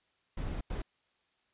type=noise bursts at uneven times; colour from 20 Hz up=brown; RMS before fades=-36 dBFS; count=2; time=0.37-0.61 / 0.7-0.82 s; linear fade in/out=5 ms; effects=white hiss -74 dBFS RMS until 1.53 s + resampled to 8000 Hz